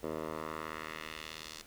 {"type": "tone with band-pass filter sweep", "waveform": "10% pulse", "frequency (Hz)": 78.5, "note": "D#2", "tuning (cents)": 16, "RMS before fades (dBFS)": -42, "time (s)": [0.03, 1.62], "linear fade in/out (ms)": 5, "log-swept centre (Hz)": [540, 5400], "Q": 1.2, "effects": ["pink hiss -57 dBFS RMS until 1.66 s"]}